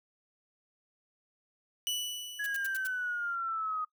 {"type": "tone with exponential decay", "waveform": "sawtooth", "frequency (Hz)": 2960, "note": "F#7", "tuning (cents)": 0, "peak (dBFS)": -26, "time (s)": [1.87, 3.35], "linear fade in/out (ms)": 0, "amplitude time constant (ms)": 320}
{"type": "exponential sweep", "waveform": "sine", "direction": "down", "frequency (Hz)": [1684, 1244.5], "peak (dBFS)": -31, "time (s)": [2.39, 3.85], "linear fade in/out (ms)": 10}
{"type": "noise bursts", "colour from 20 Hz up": "blue", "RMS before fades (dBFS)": -41, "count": 5, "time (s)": [2.44, 2.871], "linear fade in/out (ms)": 2, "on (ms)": 23, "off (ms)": 79}
{"effects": ["noise-tail reverb RT60 0.1 s tail -21 dB re dry"]}